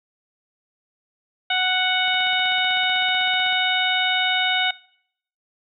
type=harmonic tone; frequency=740 Hz; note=F#5; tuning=in tune; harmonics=1 / 2 / 3 / 4 / 5; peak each=-25 / -25 / -25 / -25 / -25 dBFS; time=1.5-4.71 s; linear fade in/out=5 ms
type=click train; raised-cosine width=0.3 ms; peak=-22 dBFS; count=24; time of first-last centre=2.08-3.527 s; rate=15.9 Hz
effects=noise-tail reverb RT60 0.7 s tail -23 dB re dry